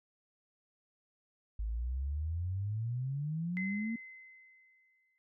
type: exponential sweep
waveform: sine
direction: up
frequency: 51.5 to 233.1 Hz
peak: -33 dBFS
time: 1.59-3.96 s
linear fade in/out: 5 ms
type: tone with exponential decay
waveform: sine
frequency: 2054 Hz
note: C7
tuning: 33 cents flat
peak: -35 dBFS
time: 3.57-5.18 s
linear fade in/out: 0 ms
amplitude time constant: 350 ms
effects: noise-tail reverb RT60 0.1 s tail -26 dB re dry